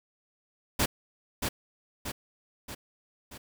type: noise with echo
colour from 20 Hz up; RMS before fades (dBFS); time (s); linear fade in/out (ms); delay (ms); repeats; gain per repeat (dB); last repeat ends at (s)
pink; -25; 0.79-0.86; 10; 630; 4; -5; 3.38
effects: none